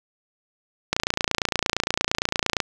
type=click train; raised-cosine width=0.2 ms; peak=-3 dBFS; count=49; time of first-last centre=0.93-2.602 s; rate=28.7 Hz; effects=none